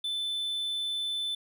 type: tone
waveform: triangle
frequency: 3520 Hz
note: A7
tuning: in tune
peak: -28 dBFS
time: 0.04-1.35 s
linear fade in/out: 5 ms
effects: none